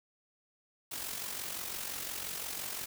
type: noise with amplitude modulation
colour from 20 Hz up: white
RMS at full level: -37 dBFS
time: 0.91-2.86 s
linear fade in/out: 10 ms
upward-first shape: sine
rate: 45.8 Hz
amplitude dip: 55%
effects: none